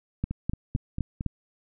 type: two click trains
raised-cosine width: 5 ms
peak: -18 / -14 dBFS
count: 5 / 5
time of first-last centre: 0.31-1.209 / 0.24-1.263 s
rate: 4.45 / 3.91 Hz
effects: none